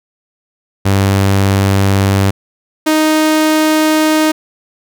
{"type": "tone pair in turn", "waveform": "sawtooth", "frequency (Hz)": [98, 311.1], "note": ["G2", "D#4"], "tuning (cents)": [0, 0], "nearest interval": "octave + minor sixth", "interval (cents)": 2000, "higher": "second", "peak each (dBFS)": -5, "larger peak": "neither", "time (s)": [[0.85, 2.31], [2.86, 4.32]], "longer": "neither", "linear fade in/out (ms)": 10, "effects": []}